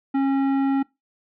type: tone with tanh clipping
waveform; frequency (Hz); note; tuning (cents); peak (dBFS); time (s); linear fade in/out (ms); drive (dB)
sine; 272.7; C#4; -28; -20; 0.14-0.83; 10; 13
effects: noise-tail reverb RT60 0.2 s tail -22 dB re dry